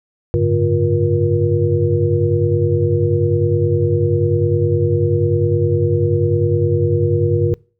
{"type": "tone cluster", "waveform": "sine", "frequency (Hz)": [95.3, 105.3, 144.3, 351.4, 475.1], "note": ["G2", "G#2", "D3", "F4", "A#4"], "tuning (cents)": [-48, 24, -30, 11, 33], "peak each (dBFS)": -19, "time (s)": [0.34, 7.54], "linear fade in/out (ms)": 0, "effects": ["noise-tail reverb RT60 0.4 s tail -25 dB re dry"]}